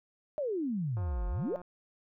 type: exponential two-way sweep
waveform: sine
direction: down then up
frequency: 626 to 43.65 to 626 Hz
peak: -30 dBFS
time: 0.38-1.56 s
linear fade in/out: 0 ms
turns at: 1.28 s
type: click train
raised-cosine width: 1 ms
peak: -34 dBFS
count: 116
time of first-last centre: 0.97-1.616 s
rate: 178 Hz
effects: none